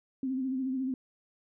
sine tone with vibrato, 261.6 Hz, C4, in tune, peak -29 dBFS, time 0.23-0.94 s, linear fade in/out 2 ms, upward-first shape sine, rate 14 Hz, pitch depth 50 cents each way, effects none

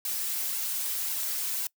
blue noise with flanger, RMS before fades -31 dBFS, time 0.05-1.67 s, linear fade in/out 2 ms, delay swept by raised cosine 1.6 to 5.6 ms, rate 1.9 Hz, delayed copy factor -0.65, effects noise-tail reverb RT60 0.1 s tail -23 dB re dry

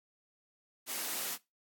white high-pass noise, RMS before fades -37 dBFS, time 0.86-1.38 s, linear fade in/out 50 ms, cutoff 190 Hz, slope 24 dB/octave, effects noise-tail reverb RT60 0.2 s tail -19 dB re dry + AAC 64 kbps

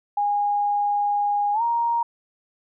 sine tone with pitch glide, 820 to 936.5 Hz, G#5 to A#5, -22 to +8 cents, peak -19 dBFS, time 0.17-2.03 s, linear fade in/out 5 ms, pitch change +230 cents, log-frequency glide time 1.53-1.62 s, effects none

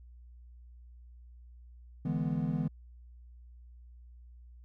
triangle chord, E dominant seventh, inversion third, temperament equal, 146.83 / 164.81 / 207.7 / 246.9 Hz, D3 / E3 / G#3 / B3, 0 / 0 / 0 / 0 cents, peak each -33 / -31 / -35 / -34 dBFS, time 2.05-2.68 s, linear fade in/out 5 ms, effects added 60 Hz sine -50 dBFS peak until 4.64 s

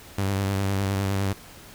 sawtooth tone with vibrato, 98 Hz, G2, in tune, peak -19 dBFS, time 0.18-1.33 s, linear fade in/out 5 ms, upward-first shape square, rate 9.8 Hz, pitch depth 28 cents each way, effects pink hiss -46 dBFS RMS until 1.74 s

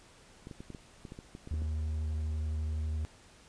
clicks, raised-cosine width 3 ms, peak -31 dBFS, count 12, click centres 0.471 / 0.512 / 0.605 / 0.703 / 0.748 / 1.052 / 1.121 / 1.189 / 1.351 / 1.474 / 1.54 / 1.62 s
triangle tone with vibrato, 77.4 Hz, D#2, 9 cents flat, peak -29 dBFS, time 1.51-3.05 s, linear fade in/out 0 ms, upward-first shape triangle, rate 12 Hz, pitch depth 14 cents each way
effects pink hiss -58 dBFS RMS until 3.48 s + resampled to 22050 Hz

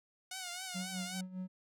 5% pulse tone with vibrato, 729 Hz, F#5, 26 cents flat, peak -29 dBFS, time 0.31-1.21 s, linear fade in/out 5 ms, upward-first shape triangle, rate 3.8 Hz, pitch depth 91 cents each way
triangle tone with tremolo, 185 Hz, F#3, in tune, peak -35 dBFS, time 0.74-1.48 s, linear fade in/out 20 ms, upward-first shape sine, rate 4.9 Hz, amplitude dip 75%
effects none

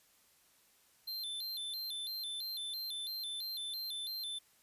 square tone with vibrato, 3828 Hz, A#7, 45 cents sharp, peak -39 dBFS, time 1.07-4.39 s, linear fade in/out 10 ms, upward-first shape square, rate 3 Hz, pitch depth 140 cents each way, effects white hiss -68 dBFS RMS until 4.62 s + resampled to 32000 Hz

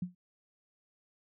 sine tone with exponential decay, 179.2 Hz, F3, 45 cents sharp, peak -29 dBFS, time 0.02-0.15 s, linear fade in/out 5 ms, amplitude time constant 28 ms, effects none

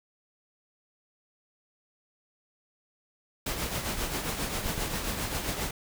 pink noise with tremolo, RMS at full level -30 dBFS, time 3.46-5.71 s, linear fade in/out 5 ms, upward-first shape triangle, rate 7.5 Hz, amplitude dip 55%
clicks, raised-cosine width 5 ms, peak -21 dBFS, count 2, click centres 4.66 / 4.779 s
effects none

